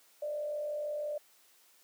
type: tone with frequency modulation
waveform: sine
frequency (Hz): 595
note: D5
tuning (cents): +22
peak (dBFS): -33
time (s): 0.22-1.18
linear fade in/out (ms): 5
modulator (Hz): 46.1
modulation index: 0.42
effects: white hiss -64 dBFS RMS until 1.83 s + high-pass 300 Hz 12 dB/octave